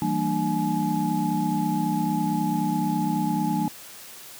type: tone cluster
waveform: sine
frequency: 165.5 / 194.7 / 229.4 / 299.5 / 846 Hz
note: E3 / G3 / A#3 / D4 / G#5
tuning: +7 / -12 / -28 / +34 / +32 cents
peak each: -28 dBFS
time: 0.02-3.68 s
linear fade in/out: 0 ms
effects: white hiss -43 dBFS RMS until 4.39 s + high-pass 100 Hz 12 dB/octave